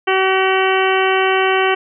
harmonic tone with a mistuned harmonic, 380 Hz, F#4, 46 cents sharp, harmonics 1 / 2 / 3 / 4 / 5 / 6 / 7 / 8, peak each -16 / -19 / -21 / -22 / -23 / -24 / -24 / -25 dBFS, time 0.07-1.75 s, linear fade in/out 10 ms, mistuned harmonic 7, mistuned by +38 cents, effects none

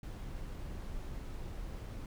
brown noise, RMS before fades -42 dBFS, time 0.03-2.06 s, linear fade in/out 2 ms, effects none

